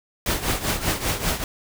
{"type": "noise with tremolo", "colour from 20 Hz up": "pink", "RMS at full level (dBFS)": -21, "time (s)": [0.26, 1.44], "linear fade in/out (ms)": 2, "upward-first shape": "triangle", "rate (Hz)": 5.1, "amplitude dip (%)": 80, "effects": []}